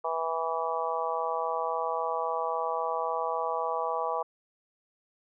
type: harmonic tone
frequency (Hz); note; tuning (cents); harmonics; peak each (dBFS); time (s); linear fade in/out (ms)
163.7; E3; -12; 3 / 4 / 5 / 6 / 7; -34 / -34 / -34 / -34 / -34; 0.04-4.23; 10
effects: none